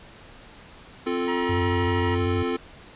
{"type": "chord", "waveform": "square", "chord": "F major", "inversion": "second", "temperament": "equal", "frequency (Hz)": [261.6, 349.2, 440], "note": ["C4", "F4", "A4"], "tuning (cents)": [0, 0, 0], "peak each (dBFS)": -29, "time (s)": [1.06, 2.57], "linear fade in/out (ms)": 10}
{"type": "tone", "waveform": "25% pulse", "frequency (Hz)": 952, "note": "A#5", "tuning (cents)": 36, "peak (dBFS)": -25, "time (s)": [1.27, 2.16], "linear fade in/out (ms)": 20}
{"type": "tone with vibrato", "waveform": "sine", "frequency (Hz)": 93, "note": "F#2", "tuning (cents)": 9, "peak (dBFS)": -24, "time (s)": [1.49, 2.43], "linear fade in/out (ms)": 5, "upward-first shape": "square", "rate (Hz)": 13, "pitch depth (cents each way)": 76}
{"effects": ["pink hiss -47 dBFS RMS until 2.95 s", "resampled to 8000 Hz"]}